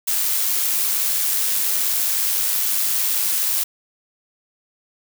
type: noise with amplitude modulation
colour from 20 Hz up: blue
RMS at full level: -19 dBFS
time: 0.07-3.64 s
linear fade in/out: 10 ms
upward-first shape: sine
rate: 99.2 Hz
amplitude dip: 30%
effects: none